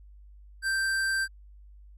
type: tone with hard clipping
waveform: sine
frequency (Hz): 1568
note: G6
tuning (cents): 0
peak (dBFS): -27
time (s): 0.62-1.28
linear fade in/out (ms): 50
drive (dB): 15
effects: added 50 Hz sine -48 dBFS peak until 1.97 s + resampled to 32000 Hz